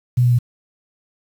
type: tone with pitch steps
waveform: sine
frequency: 123.4 / 122.26 / 121.14 Hz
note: B2 / B2 / B2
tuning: -1 / -17 / -33 cents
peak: -11 dBFS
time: 0.17-0.389 s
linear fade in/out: 10 ms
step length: 73 ms
effects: 7-bit